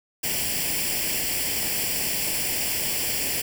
white noise with comb filter, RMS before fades -26 dBFS, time 0.23-3.42 s, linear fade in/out 10 ms, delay 0.39 ms, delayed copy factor +0.75, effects none

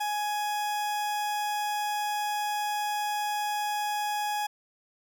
40% pulse tone, 835 Hz, G#5, 9 cents sharp, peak -27 dBFS, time 0-4.47 s, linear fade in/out 10 ms, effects none

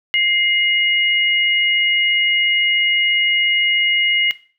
sine tone pair together, 2102 / 2885 Hz, C7 / F#7, +7 / -44 cents, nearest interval perfect fourth, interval 549 cents, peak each -16 dBFS, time 0.14-4.31 s, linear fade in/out 0 ms, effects noise-tail reverb RT60 0.4 s tail -17 dB re dry

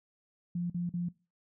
sine tone bursts, 174.61 Hz, F3, in tune, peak -30 dBFS, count 3, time 0.55-1.088 s, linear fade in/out 5 ms, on 150 ms, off 44 ms, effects noise-tail reverb RT60 0.3 s tail -21 dB re dry

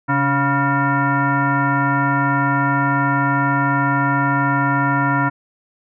sine tone with frequency modulation, 554.4 Hz, C#5, in tune, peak -14 dBFS, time 0.08-5.3 s, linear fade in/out 20 ms, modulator 419 Hz, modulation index 2.6, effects none

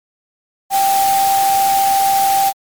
sine tone in noise, 784 Hz, G5, in tune, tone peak -11 dBFS, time 0.7-2.53 s, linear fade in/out 50 ms, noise white, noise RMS -22 dBFS, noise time 0.7-2.53 s, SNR +8 dB, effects MP3 96 kbps

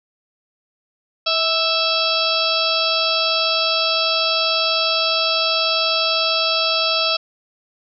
harmonic tone with a mistuned harmonic, 659.3 Hz, E5, in tune, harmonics 1 / 2 / 4 / 5 / 6 / 7 / 8, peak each -24 / -24 / -24 / -24 / -24 / -24 / -24 dBFS, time 1.26-7.17 s, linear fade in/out 10 ms, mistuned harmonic 1, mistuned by -30 cents, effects none

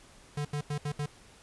square tone bursts at uneven times, 146.83 Hz, D3, in tune, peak -31 dBFS, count 5, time 0.37-0.45 / 0.53-0.61 / 0.7-0.78 / 0.85-0.92 / 0.99-1.06 s, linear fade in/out 5 ms, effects pink hiss -56 dBFS RMS until 1.42 s + resampled to 24000 Hz

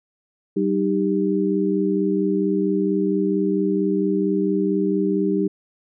sine tone cluster, 192.5 / 310.3 / 394.7 Hz, G3 / D#4 / G4, -31 / -5 / +12 cents, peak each -22 dBFS, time 0.56-5.48 s, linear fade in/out 10 ms, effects none

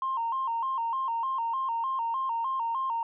sine tone with vibrato, 987.8 Hz, B5, in tune, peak -26 dBFS, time 0.02-3.03 s, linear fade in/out 2 ms, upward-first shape square, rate 3.3 Hz, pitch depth 120 cents each way, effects tanh soft clip ceiling -22 dBFS

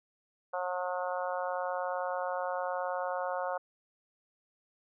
harmonic tone, 180.9 Hz, F#3, 39 cents flat, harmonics 3 / 4 / 5 / 6 / 7 / 8, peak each -35 / -37 / -39 / -41 / -42 / -43 dBFS, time 0.53-3.58 s, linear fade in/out 10 ms, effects none

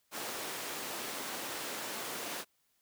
pink high-pass noise, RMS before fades -40 dBFS, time 0.11-2.45 s, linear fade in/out 50 ms, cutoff 340 Hz, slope 12 dB/octave, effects white hiss -75 dBFS RMS until 2.81 s

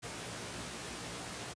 pink noise with comb filter, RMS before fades -42 dBFS, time 0.02-1.54 s, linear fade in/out 20 ms, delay 17 ms, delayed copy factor +0.75, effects high-pass 100 Hz 12 dB/octave + resampled to 22050 Hz

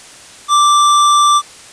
square tone, 1174.7 Hz, D6, in tune, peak -8 dBFS, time 0.48-1.42 s, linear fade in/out 50 ms, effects white hiss -37 dBFS RMS until 1.72 s + resampled to 22050 Hz

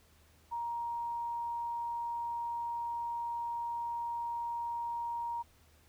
sine tone, 940 Hz, A#5, 14 cents sharp, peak -34 dBFS, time 0.51-5.43 s, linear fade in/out 20 ms, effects added 78 Hz sine -64 dBFS peak until 5.88 s + pink hiss -66 dBFS RMS until 5.88 s

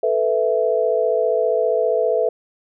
sine chord, A suspended second, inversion none, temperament just, 440 / 495 / 660 Hz, A4 / B4 / E5, 0 / +4 / +2 cents, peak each -20 dBFS, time 0.03-2.29 s, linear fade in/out 5 ms, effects none

